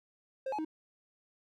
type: tone with pitch steps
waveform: triangle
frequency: 530 / 848 / 313.9 Hz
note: C5 / G#5 / D#4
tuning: +22 / +36 / +15 cents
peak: -31 dBFS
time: 0.46-0.649 s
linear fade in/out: 5 ms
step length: 63 ms
effects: none